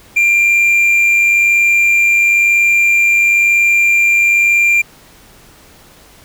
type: tone with amplitude modulation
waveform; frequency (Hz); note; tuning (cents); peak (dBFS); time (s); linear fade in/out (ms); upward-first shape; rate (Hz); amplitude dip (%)
triangle; 2382; D7; +24; -5; 0.16-4.82; 10; sine; 101; 30
effects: pink hiss -43 dBFS RMS until 6.24 s